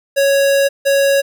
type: tone pair in turn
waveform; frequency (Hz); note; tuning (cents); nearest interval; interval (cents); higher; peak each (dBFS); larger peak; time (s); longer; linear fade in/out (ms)
square; 554.4 / 554.4; C#5 / C#5; 0 / 0; unison; 0; neither; -11; neither; 0.16-0.69 / 0.85-1.22; first; 20
effects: none